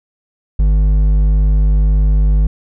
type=tone with hard clipping; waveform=triangle; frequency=50.9 Hz; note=G#1; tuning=34 cents flat; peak=-10 dBFS; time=0.59-2.47 s; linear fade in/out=5 ms; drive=10 dB; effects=none